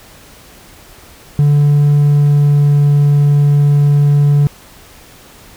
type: tone with pitch glide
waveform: triangle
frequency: 145.5 to 144.49 Hz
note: D3 to D3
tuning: -16 to -28 cents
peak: -4 dBFS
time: 1.39-4.47 s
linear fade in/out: 0 ms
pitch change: -12 cents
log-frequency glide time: 1.97-2.83 s
effects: tanh soft clip ceiling 0 dBFS + pink hiss -40 dBFS RMS until 5.56 s